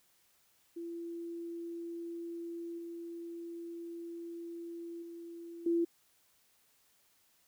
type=tone with level steps; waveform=sine; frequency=338.6 Hz; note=E4; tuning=46 cents sharp; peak=-39 / -41 / -44 / -27 dBFS; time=0.76-5.85 s; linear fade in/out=10 ms; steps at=2.78 / 5.02 / 5.66 s; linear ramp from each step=5 ms; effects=white hiss -70 dBFS RMS until 7.47 s